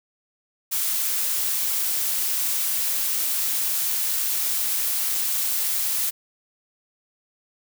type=noise; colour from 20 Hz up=blue; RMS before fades=-24 dBFS; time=0.71-6.11 s; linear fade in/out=20 ms; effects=none